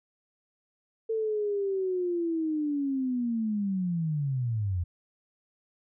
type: linear sweep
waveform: sine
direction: down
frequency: 450 to 83.5 Hz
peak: -26 dBFS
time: 1.09-4.84 s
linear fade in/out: 10 ms
effects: none